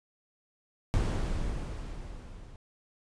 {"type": "noise with level ramp", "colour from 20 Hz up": "brown", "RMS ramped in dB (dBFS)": [-26, -48], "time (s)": [0.94, 2.56], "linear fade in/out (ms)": 0, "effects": ["resampled to 22050 Hz"]}